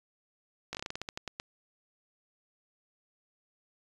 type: slowing click train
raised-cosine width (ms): 0.2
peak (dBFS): -19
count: 13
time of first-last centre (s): 0.73-1.399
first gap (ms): 18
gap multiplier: 1.19
effects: resampled to 24000 Hz